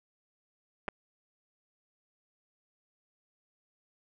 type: clicks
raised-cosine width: 0.5 ms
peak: -19 dBFS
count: 2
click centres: 0.881 / 0.886 s
effects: none